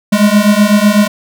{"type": "beating tone pair", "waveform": "square", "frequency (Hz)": [203.8, 211.8], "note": ["G#3", "G#3"], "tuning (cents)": [-32, 34], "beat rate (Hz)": 8, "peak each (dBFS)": -10, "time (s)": [0.12, 1.08], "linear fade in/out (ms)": 10, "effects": []}